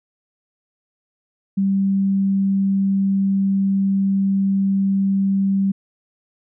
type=tone; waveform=sine; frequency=195.2 Hz; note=G3; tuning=7 cents flat; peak=-15 dBFS; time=1.57-5.72 s; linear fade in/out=10 ms; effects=none